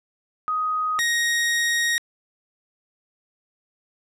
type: tone pair in turn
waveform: sine / sawtooth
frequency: 1252 / 1875.9 Hz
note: D#6 / A#6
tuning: +10 / +10 cents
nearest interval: perfect fifth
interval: 700 cents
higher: second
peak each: -21 / -16 dBFS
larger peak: second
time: 0.48-0.99 / 0.99-1.98 s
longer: second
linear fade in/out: 0 ms
effects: low-pass 11000 Hz 12 dB/octave